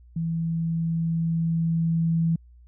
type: tone with level ramp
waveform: sine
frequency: 164.81 Hz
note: E3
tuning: in tune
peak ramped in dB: -24 to -19 dBFS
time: 0.16-2.36 s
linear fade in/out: 5 ms
effects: added 60 Hz sine -48 dBFS peak until 2.67 s